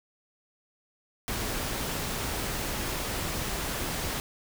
pink noise, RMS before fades -32 dBFS, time 1.28-4.2 s, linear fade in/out 0 ms, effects none

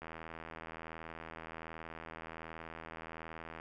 click train, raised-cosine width 0.5 ms, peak -30 dBFS, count 292, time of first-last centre 0.02-3.599 s, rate 81.3 Hz, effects none

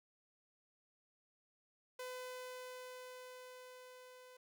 sawtooth tone with level ramp, 505 Hz, B4, 39 cents sharp, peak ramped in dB -40 to -53 dBFS, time 1.99-4.37 s, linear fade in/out 5 ms, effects none

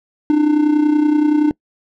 triangle tone with amplitude modulation, 300 Hz, D4, 37 cents sharp, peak -6 dBFS, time 0.3-1.51 s, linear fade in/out 0 ms, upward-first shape sine, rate 30.6 Hz, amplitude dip 60%, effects noise-tail reverb RT60 0.1 s tail -24 dB re dry

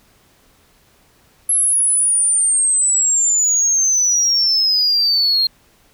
sine exponential sweep, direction down, 11175 to 4199 Hz, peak -11 dBFS, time 1.49-5.47 s, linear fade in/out 5 ms, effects tanh soft clip ceiling -9 dBFS + pink hiss -54 dBFS RMS until 5.93 s

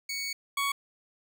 20% pulse tone pair in turn, 2230 / 1118.2 Hz, C#7 / C#6, +10 / +15 cents, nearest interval octave, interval 1195 cents, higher first, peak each -27 / -22 dBFS, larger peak second, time 0.09-0.33 / 0.57-0.72 s, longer first, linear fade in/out 5 ms, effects none

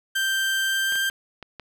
30% pulse tone with pitch glide, 1568 to 1578.9 Hz, G6 to G6, 0 to +12 cents, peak -19 dBFS, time 0.15-1.1 s, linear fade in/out 10 ms, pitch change +12 cents, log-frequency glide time 0.66-0.93 s
clicks, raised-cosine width 0.3 ms, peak -22 dBFS, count 5, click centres 0.923 / 0.956 / 1.099 / 1.427 / 1.597 s
effects none

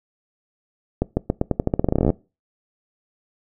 accelerating click train, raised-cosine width 2 ms, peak -5 dBFS, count 21, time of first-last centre 1.02-2.103 s, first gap 150 ms, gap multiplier 0.87, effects noise-tail reverb RT60 0.3 s tail -23 dB re dry

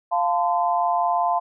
sine chord, F major, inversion none, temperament equal with one note detuned, 698.5 / 880 / 1025 Hz, F5 / A5 / C6, 0 / 0 / -36 cents, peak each -21 / -24 / -24 dBFS, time 0.11-1.4 s, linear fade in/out 20 ms, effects none

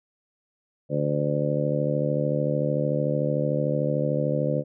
harmonic tone, 73.42 Hz, D2, in tune, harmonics 2 / 3 / 4 / 5 / 6 / 7 / 8, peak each -26 / -32 / -31 / -35 / -36 / -27 / -30 dBFS, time 0.89-4.64 s, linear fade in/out 50 ms, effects none

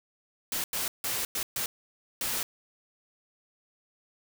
white noise bursts at uneven times, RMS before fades -31 dBFS, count 6, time 0.52-0.64 / 0.73-0.88 / 1.04-1.25 / 1.35-1.43 / 1.56-1.66 / 2.21-2.43 s, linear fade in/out 2 ms, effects none

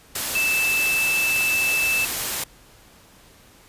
sine tone in noise, 2637 Hz, E7, in tune, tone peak -19 dBFS, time 0.35-2.05 s, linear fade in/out 5 ms, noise white, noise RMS -26 dBFS, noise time 0.15-2.44 s, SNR +4 dB, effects pink hiss -51 dBFS RMS until 3.68 s + resampled to 32000 Hz

